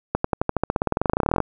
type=accelerating click train; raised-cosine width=1 ms; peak=-5 dBFS; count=27; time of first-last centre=0.15-1.403 s; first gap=94 ms; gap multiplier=0.94; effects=none